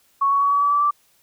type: tone with pitch steps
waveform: sine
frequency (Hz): 1108.7 / 1118.3 / 1128.1 / 1137.9 / 1147.8 / 1157.8 / 1167.9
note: C#6 / C#6 / C#6 / C#6 / D6 / D6 / D6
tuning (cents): 0 / +15 / +30 / +45 / -40 / -25 / -10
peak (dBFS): -15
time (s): 0.21-0.91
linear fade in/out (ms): 10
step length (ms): 100
effects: white hiss -60 dBFS RMS until 1.22 s